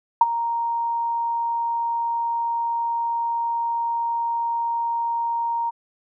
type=tone with ADSR envelope; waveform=sine; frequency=932.3 Hz; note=A#5; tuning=in tune; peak=-7 dBFS; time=0.21-5.71 s; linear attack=4 ms; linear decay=29 ms; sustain=-14 dB; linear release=22 ms; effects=none